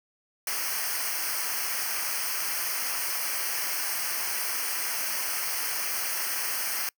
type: noise with comb filter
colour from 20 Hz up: white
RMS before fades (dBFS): -30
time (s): 0.47-6.89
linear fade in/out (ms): 2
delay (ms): 0.27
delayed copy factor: -1
effects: noise-tail reverb RT60 0.1 s tail -26 dB re dry